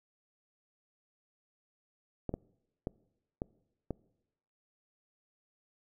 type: clicks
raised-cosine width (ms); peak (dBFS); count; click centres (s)
2; -21; 5; 2.293 / 2.34 / 2.871 / 3.419 / 3.907
effects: noise-tail reverb RT60 0.9 s tail -24 dB re dry